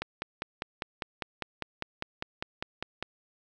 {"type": "click train", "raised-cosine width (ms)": 0.3, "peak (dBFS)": -16, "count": 16, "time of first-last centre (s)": [0.02, 3.026], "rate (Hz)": 4.99, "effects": []}